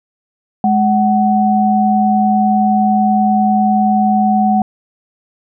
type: tone pair together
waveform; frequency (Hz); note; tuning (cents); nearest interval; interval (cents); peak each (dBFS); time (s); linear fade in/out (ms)
sine; 210 / 748.4; G#3 / F#5; +19 / +20; octave + minor seventh; 2201; -12; 0.64-4.62; 2
effects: none